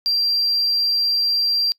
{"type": "tone", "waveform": "triangle", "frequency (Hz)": 4729, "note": "D8", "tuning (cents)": 11, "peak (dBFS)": -14, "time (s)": [0.06, 1.72], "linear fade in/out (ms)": 0, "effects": ["noise-tail reverb RT60 0.1 s tail -26 dB re dry", "tanh soft clip ceiling -13 dBFS"]}